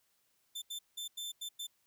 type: tone bursts at uneven times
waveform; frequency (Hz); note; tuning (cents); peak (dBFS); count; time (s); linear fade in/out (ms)
sawtooth; 3547; A7; +13; -36; 6; 0.55-0.62 / 0.7-0.79 / 0.97-1.08 / 1.17-1.32 / 1.41-1.49 / 1.59-1.67; 10
effects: white hiss -75 dBFS RMS until 1.86 s